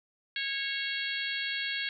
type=harmonic tone; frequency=549 Hz; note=C#5; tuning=17 cents flat; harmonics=3 / 4 / 5 / 6 / 7 / 8; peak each=-36 / -37 / -39 / -37 / -40 / -41 dBFS; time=0.36-1.89 s; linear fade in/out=2 ms; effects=none